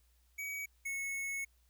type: tone pair in turn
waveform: square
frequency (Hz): 2265 / 2198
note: C#7 / C#7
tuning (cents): +37 / -15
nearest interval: minor second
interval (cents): 52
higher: first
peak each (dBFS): -39 / -37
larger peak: second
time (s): 0.38-0.66 / 0.85-1.45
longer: second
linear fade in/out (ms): 10
effects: added 60 Hz sine -67 dBFS peak until 1.69 s + white hiss -75 dBFS RMS until 1.69 s